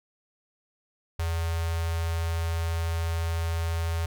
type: tone with notch filter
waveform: square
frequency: 83 Hz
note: E2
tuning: 12 cents sharp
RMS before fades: -28 dBFS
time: 1.19-4.06 s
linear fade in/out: 5 ms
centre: 260 Hz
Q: 0.69
effects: none